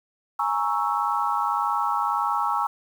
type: chord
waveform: sine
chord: A# half-diminished seventh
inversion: third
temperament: equal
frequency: 830.6 / 932.3 / 1108.7 / 1318.5 Hz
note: G#5 / A#5 / C#6 / E6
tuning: 0 / 0 / 0 / 0 cents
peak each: -27 dBFS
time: 0.39-2.67 s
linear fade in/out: 5 ms
effects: 8-bit